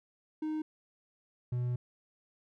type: tone pair in turn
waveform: triangle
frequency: 310 / 123.02 Hz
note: D#4 / B2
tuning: -6 / -6 cents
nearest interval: octave + major third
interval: 1600 cents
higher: first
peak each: -30 / -28 dBFS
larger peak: second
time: 0.42-0.62 / 1.52-1.76 s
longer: second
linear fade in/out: 5 ms
effects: none